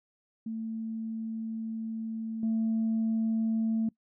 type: tone with level steps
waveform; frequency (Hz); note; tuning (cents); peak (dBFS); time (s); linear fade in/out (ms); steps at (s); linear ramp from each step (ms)
sine; 223.4; A3; +27; -32 / -24; 0.46-3.89; 5; 2.43; 2
effects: noise-tail reverb RT60 0.1 s tail -23 dB re dry + tanh soft clip ceiling -22 dBFS